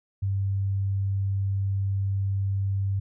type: tone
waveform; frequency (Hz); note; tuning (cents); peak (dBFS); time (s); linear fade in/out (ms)
sine; 98; G2; 0; -23; 0.22-3; 10
effects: none